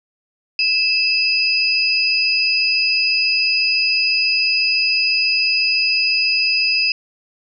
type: tone pair together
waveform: sine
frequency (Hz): 2626 / 4957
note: E7 / D#8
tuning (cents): -7 / -7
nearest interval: major seventh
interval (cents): 1100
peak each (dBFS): -17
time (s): 0.59-6.92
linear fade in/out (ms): 2
effects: none

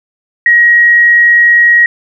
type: tone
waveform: sine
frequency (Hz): 1895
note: A#6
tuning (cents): +28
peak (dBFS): -3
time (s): 0.46-1.86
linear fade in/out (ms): 2
effects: none

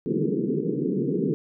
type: band-pass noise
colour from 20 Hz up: white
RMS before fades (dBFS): -25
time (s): 0.06-1.34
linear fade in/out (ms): 0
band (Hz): 140 to 450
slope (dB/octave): 96
effects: none

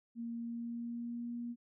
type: tone with pitch glide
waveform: sine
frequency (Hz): 233.1 to 238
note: A#3 to A#3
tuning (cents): 0 to +36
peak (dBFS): -38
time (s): 0.15-1.56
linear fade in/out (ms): 50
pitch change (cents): +36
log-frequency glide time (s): 0.35-1.34
effects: none

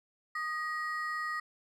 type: ring-modulated tone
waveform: triangle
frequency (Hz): 1568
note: G6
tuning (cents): 0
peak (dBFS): -28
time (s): 0.35-1.4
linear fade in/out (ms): 5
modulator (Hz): 331
effects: none

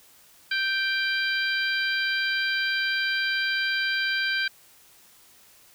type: harmonic tone with a mistuned harmonic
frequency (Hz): 788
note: G5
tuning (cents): +9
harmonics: 2 / 3 / 4 / 5 / 6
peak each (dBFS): -25 / -31 / -33 / -34 / -34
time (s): 0.51-4.48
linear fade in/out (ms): 5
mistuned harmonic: 2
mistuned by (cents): -16
effects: white hiss -55 dBFS RMS until 5.74 s

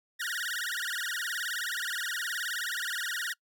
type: tone with vibrato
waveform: sawtooth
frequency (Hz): 1643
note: G#6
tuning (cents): -19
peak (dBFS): -28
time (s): 0.19-3.34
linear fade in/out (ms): 20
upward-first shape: sine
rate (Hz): 19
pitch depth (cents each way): 270
effects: noise-tail reverb RT60 0.1 s tail -25 dB re dry

